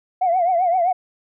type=tone with vibrato; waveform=sine; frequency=713 Hz; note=F5; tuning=36 cents sharp; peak=-14 dBFS; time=0.21-0.93 s; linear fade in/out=10 ms; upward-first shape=triangle; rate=7.7 Hz; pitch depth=130 cents each way; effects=tanh soft clip ceiling -10 dBFS